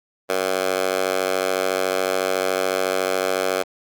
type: tone with high-pass filter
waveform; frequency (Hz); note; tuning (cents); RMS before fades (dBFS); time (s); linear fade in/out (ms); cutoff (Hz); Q
10% pulse; 93.9; F#2; +26; -22; 0.29-3.63; 10; 560; 1.5
effects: Opus 32 kbps